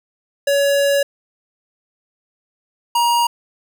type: tone pair in turn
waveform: square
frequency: 563 / 946.8 Hz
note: C#5 / A#5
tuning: +27 / +27 cents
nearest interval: major sixth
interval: 900 cents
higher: second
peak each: -14 dBFS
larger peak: neither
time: 0.47-1.03 / 2.95-3.27 s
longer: first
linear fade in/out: 5 ms
effects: none